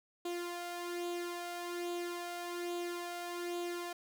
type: tone with flanger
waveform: sawtooth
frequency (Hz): 349.2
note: F4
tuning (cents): 0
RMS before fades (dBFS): -40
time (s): 0.25-3.93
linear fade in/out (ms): 5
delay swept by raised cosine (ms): 0.27 to 1.37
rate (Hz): 1.2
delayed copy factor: +0.55
effects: none